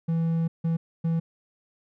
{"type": "tone bursts at uneven times", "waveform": "triangle", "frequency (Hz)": 164.81, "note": "E3", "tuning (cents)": 0, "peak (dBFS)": -20, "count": 3, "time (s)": [[0.08, 0.48], [0.64, 0.77], [1.04, 1.2]], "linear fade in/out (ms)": 10, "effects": []}